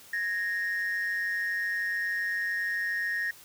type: tone pair together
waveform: sine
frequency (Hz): 1671.8 / 1859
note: G#6 / A#6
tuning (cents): +11 / -5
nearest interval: major second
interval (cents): 184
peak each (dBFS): -32 / -27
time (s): 0.13-3.31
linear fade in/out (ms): 5
effects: tanh soft clip ceiling -24 dBFS + white hiss -52 dBFS RMS until 3.44 s